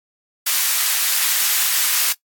white high-pass noise, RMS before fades -18 dBFS, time 0.46-2.13 s, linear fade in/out 10 ms, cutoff 1300 Hz, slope 12 dB/octave, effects noise-tail reverb RT60 0.1 s tail -18 dB re dry + AAC 64 kbps

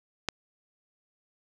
click, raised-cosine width 0.2 ms, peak -10 dBFS, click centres 0.287 s, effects none

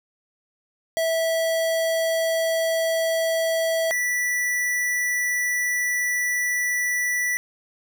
square tone pair in turn, 654 / 1964.3 Hz, E5 / B6, -14 / -10 cents, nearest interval octave + perfect fifth, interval 1904 cents, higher second, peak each -21 / -22 dBFS, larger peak first, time 0.97-3.91 / 3.91-7.37 s, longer second, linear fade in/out 0 ms, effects none

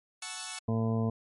5% pulse chord, F# minor seventh, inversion none, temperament equal with one note detuned, 740 / 875.4 / 1108.7 / 1318.5 Hz, F#5 / A5 / C#6 / E6, 0 / -9 / 0 / 0 cents, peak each -31 dBFS, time 0.22-0.59 s, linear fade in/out 5 ms
harmonic tone, 112.8 Hz, A2, 44 cents sharp, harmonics 1 / 2 / 3 / 4 / 5 / 6 / 7 / 8 / 9, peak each -29 / -30 / -46 / -36 / -45 / -40 / -51 / -49 / -44 dBFS, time 0.68-1.1 s, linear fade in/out 5 ms
effects MP3 48 kbps

